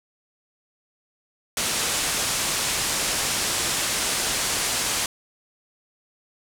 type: low-pass noise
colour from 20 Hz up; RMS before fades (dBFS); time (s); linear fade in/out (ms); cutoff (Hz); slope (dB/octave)
white; -25; 1.57-5.06; 2; 9800; 24
effects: none